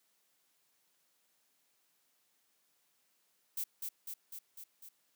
violet noise with echo, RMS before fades -37 dBFS, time 3.57-3.64 s, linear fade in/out 5 ms, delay 250 ms, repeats 5, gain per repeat -3 dB, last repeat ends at 4.89 s, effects white hiss -75 dBFS RMS until 5.15 s + high-pass 150 Hz 12 dB/octave

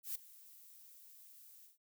violet noise with ADSR envelope, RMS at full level -39 dBFS, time 0.03-1.78 s, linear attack 120 ms, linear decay 10 ms, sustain -20 dB, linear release 150 ms, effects none

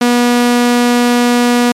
sawtooth tone, 242.1 Hz, B3, 34 cents flat, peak -4 dBFS, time 0.01-1.72 s, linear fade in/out 5 ms, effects low-pass 12000 Hz 12 dB/octave + MP3 96 kbps

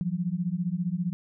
sine beating tone pair, 169 / 184 Hz, E3 / F#3, +43 / -9 cents, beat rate 15 Hz, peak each -29 dBFS, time 0.01-1.13 s, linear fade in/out 0 ms, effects none

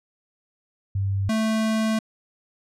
sine / square tone pair in turn, 98 / 220 Hz, G2 / A3, 0 / 0 cents, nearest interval octave + major second, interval 1400 cents, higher second, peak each -21 dBFS, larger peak neither, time 0.95-1.29 / 1.29-1.99 s, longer second, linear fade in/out 5 ms, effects low-pass 10000 Hz 12 dB/octave

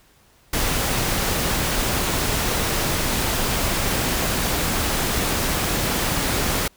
pink noise, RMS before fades -22 dBFS, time 0.53-6.68 s, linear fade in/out 5 ms, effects pink hiss -56 dBFS RMS until 6.76 s

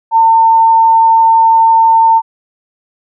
sine tone, 903 Hz, A5, 45 cents sharp, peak -4 dBFS, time 0.11-2.22 s, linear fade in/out 50 ms, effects none

